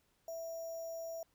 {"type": "tone with sample-and-hold", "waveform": "sine", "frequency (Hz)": 659.3, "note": "E5", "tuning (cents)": 0, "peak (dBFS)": -40, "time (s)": [0.28, 1.23], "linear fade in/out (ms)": 2, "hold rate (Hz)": 6300, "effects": ["pink hiss -75 dBFS RMS until 1.34 s"]}